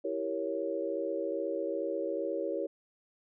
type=chord; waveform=sine; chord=E diminished seventh; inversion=none; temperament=equal; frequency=329.6 / 392 / 466.2 / 554.4 Hz; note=E4 / G4 / Bb4 / Db5; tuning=0 / 0 / 0 / 0 cents; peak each=-37 / -37 / -37 / -35 dBFS; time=0.04-2.67 s; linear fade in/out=10 ms; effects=none